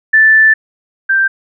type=tone pair in turn; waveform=sine; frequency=1760 / 1572 Hz; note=A6 / G6; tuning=0 / +4 cents; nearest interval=major second; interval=196 cents; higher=first; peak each=-4 / -8 dBFS; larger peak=first; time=0.13-0.54 / 1.09-1.28 s; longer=first; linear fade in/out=10 ms; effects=none